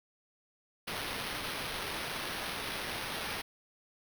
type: noise with sample-and-hold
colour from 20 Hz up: white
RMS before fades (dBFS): -38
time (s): 0.87-3.42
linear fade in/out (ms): 10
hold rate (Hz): 7350
effects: none